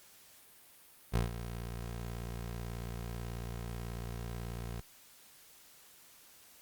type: tone with ADSR envelope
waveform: 20% pulse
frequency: 58.27 Hz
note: A#1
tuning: in tune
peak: -22 dBFS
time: 1.12-4.81 s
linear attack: 36 ms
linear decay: 140 ms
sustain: -12 dB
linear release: 4 ms
effects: white hiss -59 dBFS RMS until 6.61 s + Opus 48 kbps